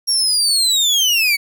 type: linear sweep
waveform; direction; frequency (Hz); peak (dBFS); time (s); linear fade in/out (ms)
30% pulse; down; 5610 to 2217; -10; 0.07-1.37; 20
effects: none